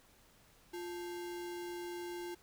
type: tone with sample-and-hold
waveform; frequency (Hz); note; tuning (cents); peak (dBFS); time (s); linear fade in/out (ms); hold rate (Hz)
sine; 350; F4; +4; -40; 0.73-2.35; 10; 1225
effects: pink hiss -65 dBFS RMS until 2.42 s